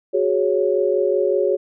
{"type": "chord", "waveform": "sine", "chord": "F# suspended second", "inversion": "none", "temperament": "equal", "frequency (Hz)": [370, 415.3, 554.4], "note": ["F#4", "G#4", "C#5"], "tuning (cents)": [0, 0, 0], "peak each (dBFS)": -20, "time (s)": [0.13, 1.57], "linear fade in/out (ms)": 20, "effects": []}